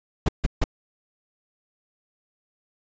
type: noise bursts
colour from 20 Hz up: brown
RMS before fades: -19 dBFS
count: 3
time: 0.26-0.641 s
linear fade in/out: 5 ms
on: 27 ms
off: 150 ms
effects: resampled to 16000 Hz